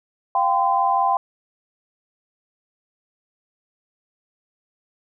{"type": "chord", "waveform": "sine", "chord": "F suspended second", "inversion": "none", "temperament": "equal with one note detuned", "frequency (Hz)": [698.5, 784, 1024.4], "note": ["F5", "G5", "C6"], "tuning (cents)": [0, 0, -37], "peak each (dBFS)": [-24, -19, -20], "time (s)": [0.35, 1.17], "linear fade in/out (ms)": 2, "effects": []}